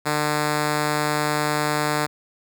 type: tone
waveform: 5% pulse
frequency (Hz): 150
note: D3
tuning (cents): +37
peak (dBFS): -9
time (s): 0.05-2.07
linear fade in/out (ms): 20
effects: none